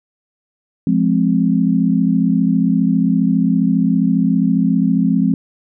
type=chord; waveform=sine; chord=F minor; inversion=none; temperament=just; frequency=174.61 / 209.5 / 261.9 Hz; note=F3 / Ab3 / C4; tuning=0 / +15 / +2 cents; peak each=-16 dBFS; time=0.87-5.34 s; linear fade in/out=2 ms; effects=none